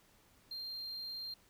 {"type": "tone", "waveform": "sine", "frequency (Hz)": 4186, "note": "C8", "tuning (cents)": 0, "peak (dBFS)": -38, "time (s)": [0.51, 1.34], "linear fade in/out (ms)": 5, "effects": ["tanh soft clip ceiling -40 dBFS", "pink hiss -67 dBFS RMS until 1.49 s"]}